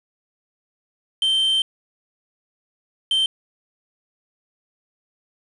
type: tone bursts at uneven times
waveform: triangle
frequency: 3120 Hz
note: G7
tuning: 9 cents flat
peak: -15 dBFS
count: 2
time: 1.22-1.62 / 3.11-3.26 s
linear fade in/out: 2 ms
effects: resampled to 24000 Hz + 7-bit